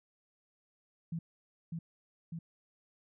sine tone with echo, 165.8 Hz, E3, 10 cents sharp, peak -34 dBFS, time 1.12-1.19 s, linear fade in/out 5 ms, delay 600 ms, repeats 2, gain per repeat -2 dB, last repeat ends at 2.39 s, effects none

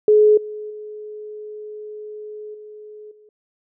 sine tone with level steps, 424.1 Hz, G#4, 36 cents sharp, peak -9 / -28 / -31 / -36 / -47 dBFS, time 0.08-3.29 s, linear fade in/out 2 ms, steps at 0.37 / 0.7 / 2.54 / 3.11 s, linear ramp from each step 5 ms, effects none

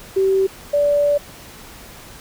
sine tone pair in turn, 385 / 580.2 Hz, G4 / D5, -31 / -21 cents, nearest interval perfect fifth, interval 710 cents, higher second, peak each -13 dBFS, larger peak neither, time 0.16-0.47 / 0.73-1.18 s, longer second, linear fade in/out 10 ms, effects pink hiss -40 dBFS RMS until 2.2 s

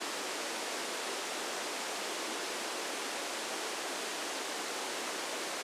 pink band-pass noise, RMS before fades -38 dBFS, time 0-5.63 s, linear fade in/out 20 ms, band 310 to 9300 Hz, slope 24 dB/octave, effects resampled to 32000 Hz

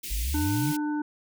white band-stop noise, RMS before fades -36 dBFS, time 0.03-0.77 s, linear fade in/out 10 ms, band 360 to 2000 Hz, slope 48 dB/octave
sine exponential sweep, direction up, 46.22 to 158.5 Hz, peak -26 dBFS, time 0.1-0.73 s, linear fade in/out 20 ms
harmonic tone, 298.5 Hz, D4, 28 cents sharp, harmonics 1 / 3 / 5, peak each -26 / -36 / -40 dBFS, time 0.34-1.02 s, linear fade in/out 5 ms
effects none

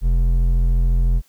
sine tone with hard clipping, 43 Hz, F1, 26 cents flat, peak -15 dBFS, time 0.01-1.22 s, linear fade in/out 50 ms, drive 7 dB, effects white hiss -58 dBFS RMS until 1.28 s

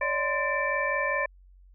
sine tone cluster, 564 / 609 / 1034 / 1780 / 2324 Hz, C#5 / D#5 / C6 / A6 / D7, +30 / -37 / -21 / +20 / -19 cents, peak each -31 / -34 / -31 / -29 / -32 dBFS, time 0.01-1.26 s, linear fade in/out 5 ms, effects added 46 Hz sine -51 dBFS peak until 1.74 s

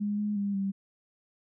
sine tone with pitch steps, 206.1 / 208.6 / 201.1 / 195.7 Hz, G#3 / G#3 / G3 / G3, -13 / +8 / +44 / -3 cents, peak -27 dBFS, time 0-0.72 s, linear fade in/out 20 ms, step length 180 ms, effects none

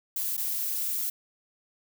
violet noise with dropouts, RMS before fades -30 dBFS, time 0.16-1.1 s, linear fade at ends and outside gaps 5 ms, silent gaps 0.368-0.376 s, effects none

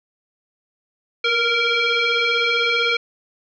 sine tone with frequency modulation, 473.3 Hz, A#4, 26 cents sharp, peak -16 dBFS, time 1.24-2.97 s, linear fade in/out 5 ms, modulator 931 Hz, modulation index 3.5, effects none

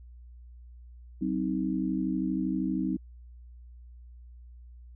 sine chord, C diminished, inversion second, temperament just, 188.37 / 261.6 / 314 Hz, Gb3 / C4 / Eb4, +31 / 0 / +16 cents, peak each -31 dBFS, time 1.21-2.97 s, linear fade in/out 10 ms, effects added 60 Hz sine -46 dBFS peak until 4.95 s

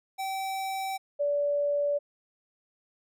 square / sine tone pair in turn, 771 / 577.6 Hz, G5 / D5, -29 / -29 cents, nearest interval perfect fourth, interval 500 cents, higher first, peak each -31 / -24 dBFS, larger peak second, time 0.18-0.98 / 1.19-1.99 s, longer neither, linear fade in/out 20 ms, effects none

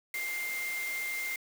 sine tone in noise, 2100 Hz, C7, 6 cents sharp, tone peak -33 dBFS, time 0.14-1.36 s, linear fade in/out 2 ms, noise white, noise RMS -41 dBFS, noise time 0.14-1.36 s, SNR +5 dB, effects high-pass 300 Hz 12 dB/octave

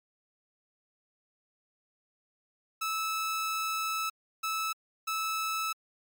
sawtooth tone bursts at uneven times, 1307 Hz, E6, 15 cents flat, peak -26 dBFS, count 3, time 2.81-4.1 / 4.43-4.73 / 5.07-5.73 s, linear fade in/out 10 ms, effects MP3 96 kbps

